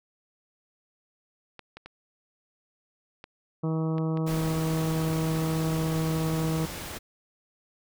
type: clicks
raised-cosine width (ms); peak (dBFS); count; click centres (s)
0.3; -26; 10; 1.593 / 1.77 / 1.86 / 3.241 / 3.982 / 4.173 / 4.502 / 4.774 / 5.131 / 5.361
type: harmonic tone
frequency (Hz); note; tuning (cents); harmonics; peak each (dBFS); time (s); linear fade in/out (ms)
160; D#3; +49; 1 / 2 / 3 / 4 / 5 / 6 / 7 / 8; -26 / -32 / -35 / -41 / -45 / -46 / -44 / -48; 3.63-6.66; 10
type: noise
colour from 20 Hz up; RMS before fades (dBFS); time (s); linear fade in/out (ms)
pink; -37; 4.26-6.99; 20
effects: none